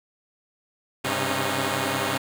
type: tone cluster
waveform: 5% pulse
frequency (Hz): 98.9 / 130.2 / 135.6 / 274.7 / 307.6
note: G2 / C3 / C#3 / C#4 / D#4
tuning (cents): +16 / -8 / -38 / -16 / -20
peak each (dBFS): -19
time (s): 1.04-2.18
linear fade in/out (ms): 10
effects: none